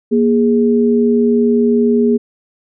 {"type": "tone pair together", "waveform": "sine", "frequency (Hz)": [236.3, 413.8], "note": ["A#3", "G#4"], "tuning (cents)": [24, -6], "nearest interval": "minor seventh", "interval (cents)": 970, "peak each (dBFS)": [-11, -13], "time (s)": [0.11, 2.18], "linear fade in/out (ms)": 20, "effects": []}